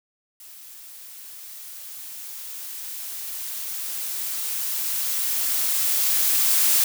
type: noise with level ramp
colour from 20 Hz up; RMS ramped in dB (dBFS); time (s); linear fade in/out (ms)
blue; -44 to -18; 0.4-6.84; 2
effects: none